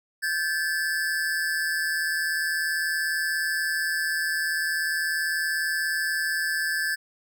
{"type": "tone pair together", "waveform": "square", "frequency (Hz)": [1568, 1728.4], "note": ["G6", "A6"], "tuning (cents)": [0, -31], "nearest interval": "major second", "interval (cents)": 169, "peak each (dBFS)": [-29, -27], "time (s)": [0.22, 6.96], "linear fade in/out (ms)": 20, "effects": []}